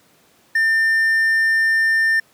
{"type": "tone", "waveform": "triangle", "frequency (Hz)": 1800, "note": "A6", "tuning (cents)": 39, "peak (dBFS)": -12, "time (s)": [0.55, 2.2], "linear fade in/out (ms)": 5, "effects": ["pink hiss -55 dBFS RMS until 2.33 s", "high-pass 150 Hz 12 dB/octave"]}